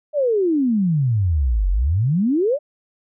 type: exponential two-way sweep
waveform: sine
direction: down then up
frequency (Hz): 620 to 43.65 to 620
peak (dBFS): -15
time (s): 0.13-2.59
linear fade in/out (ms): 50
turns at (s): 1.7
effects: none